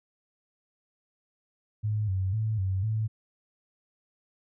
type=tone with pitch steps; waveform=sine; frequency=106.5 / 94.6 / 109.5 / 95 / 109.5 Hz; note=G#2 / F#2 / A2 / F#2 / A2; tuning=+44 / +39 / -8 / +46 / -8 cents; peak=-25 dBFS; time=1.83-3.08 s; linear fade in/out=20 ms; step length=250 ms; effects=none